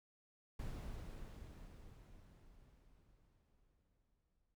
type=noise with exponential decay; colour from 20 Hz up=brown; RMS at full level=-44 dBFS; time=0.59-4.55 s; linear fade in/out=5 ms; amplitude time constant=860 ms; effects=none